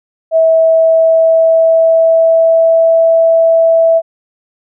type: tone with pitch glide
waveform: sine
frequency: 649 to 657.7 Hz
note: E5 to E5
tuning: -27 to -4 cents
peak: -5 dBFS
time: 0.31-4.02 s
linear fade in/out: 50 ms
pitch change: +23 cents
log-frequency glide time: 0.48-3.02 s
effects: none